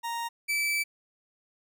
40% pulse tone pair in turn, 932.3 / 2314 Hz, A#5 / D7, 0 / -26 cents, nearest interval octave + major third, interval 1574 cents, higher second, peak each -30 / -25 dBFS, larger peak second, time 0.03-0.29 / 0.48-0.84 s, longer second, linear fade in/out 20 ms, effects none

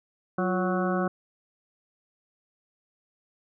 harmonic tone with a mistuned harmonic, 185 Hz, F#3, in tune, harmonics 1 / 2 / 3 / 4 / 6 / 7 / 8, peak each -27 / -30 / -32 / -33 / -35 / -35 / -36 dBFS, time 0.38-1.08 s, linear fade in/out 5 ms, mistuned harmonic 2, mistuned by -72 cents, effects none

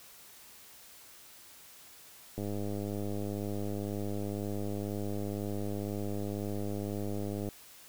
click train, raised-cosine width 2 ms, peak -24 dBFS, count 522, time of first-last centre 2.38-7.488 s, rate 102 Hz, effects white hiss -54 dBFS RMS until 7.88 s

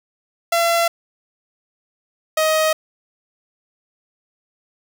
sawtooth tone pair in turn, 678 / 628.4 Hz, E5 / D#5, +49 / +17 cents, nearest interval minor second, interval 132 cents, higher first, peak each -11 dBFS, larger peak neither, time 0.52-0.88 / 2.37-2.73 s, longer neither, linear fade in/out 5 ms, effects none

